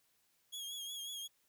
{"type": "tone with vibrato", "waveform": "sawtooth", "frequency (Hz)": 3299, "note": "G#7", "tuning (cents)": -12, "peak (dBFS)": -39, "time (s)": [0.52, 1.28], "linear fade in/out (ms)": 20, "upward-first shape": "triangle", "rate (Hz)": 5.5, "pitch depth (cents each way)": 56, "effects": ["white hiss -75 dBFS RMS until 1.48 s"]}